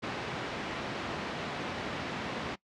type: band-pass noise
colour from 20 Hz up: pink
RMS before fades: -37 dBFS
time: 0.02-2.56 s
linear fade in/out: 20 ms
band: 150 to 3200 Hz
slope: 12 dB/octave
effects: noise-tail reverb RT60 0.1 s tail -21 dB re dry + low-pass 7000 Hz 12 dB/octave